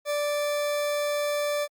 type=tone; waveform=40% pulse; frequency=586 Hz; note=D5; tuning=4 cents flat; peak=-24 dBFS; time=0.05-1.68 s; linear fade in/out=50 ms; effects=Opus 48 kbps